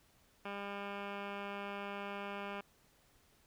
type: tone with low-pass filter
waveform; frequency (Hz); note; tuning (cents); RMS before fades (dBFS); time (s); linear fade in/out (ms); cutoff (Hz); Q
10% pulse; 200.8; G3; +42; -43; 0.45-2.61; 5; 2200; 4.5
effects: pink hiss -69 dBFS RMS until 3.46 s